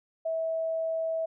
sine tone, 650 Hz, E5, 24 cents flat, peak -27 dBFS, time 0.25-1.26 s, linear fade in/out 10 ms, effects none

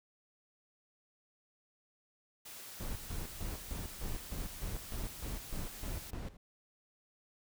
white noise, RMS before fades -49 dBFS, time 2.45-6.11 s, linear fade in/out 10 ms
brown noise with tremolo, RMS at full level -39 dBFS, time 2.8-6.37 s, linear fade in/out 5 ms, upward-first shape square, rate 3.3 Hz, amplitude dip 80%
effects none

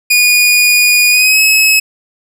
sawtooth tone with pitch glide, 2453 to 2572 Hz, D#7 to E7, -25 to -43 cents, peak -3 dBFS, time 0.1-1.8 s, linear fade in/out 10 ms, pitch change +82 cents, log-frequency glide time 1.1-1.4 s, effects none

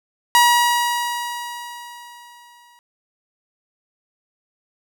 sawtooth tone with exponential decay, 959 Hz, A#5, 49 cents sharp, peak -6 dBFS, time 0.35-2.79 s, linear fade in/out 0 ms, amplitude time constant 530 ms, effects none

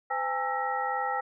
sine tone cluster, 510 / 808 / 891 / 1328 / 1897 Hz, C5 / G#5 / A5 / E6 / A#6, -44 / -48 / +22 / +12 / +30 cents, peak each -37 / -30 / -37 / -33 / -36 dBFS, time 0.1-1.21 s, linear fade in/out 10 ms, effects none

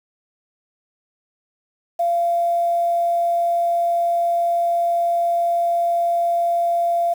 sine tone with quantisation, 687 Hz, F5, 29 cents flat, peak -16 dBFS, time 1.99-7.14 s, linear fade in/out 10 ms, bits 7, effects none

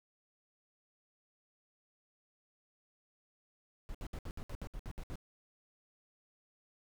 brown noise bursts, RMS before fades -42 dBFS, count 11, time 3.89-5.156 s, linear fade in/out 0 ms, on 56 ms, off 65 ms, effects none

